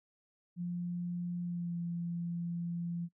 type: tone with pitch glide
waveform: sine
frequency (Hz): 175.2 to 171.4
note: F3 to F3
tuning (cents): +6 to -32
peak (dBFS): -34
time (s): 0.56-3.09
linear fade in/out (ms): 50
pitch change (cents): -38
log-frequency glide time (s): 1.42-1.77
effects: noise-tail reverb RT60 0.1 s tail -23 dB re dry